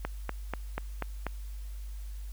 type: click train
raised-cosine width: 0.5 ms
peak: -17 dBFS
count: 6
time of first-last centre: 0.05-1.267 s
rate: 4.11 Hz
effects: added 50 Hz sine -37 dBFS peak until 2.32 s + white hiss -58 dBFS RMS until 2.32 s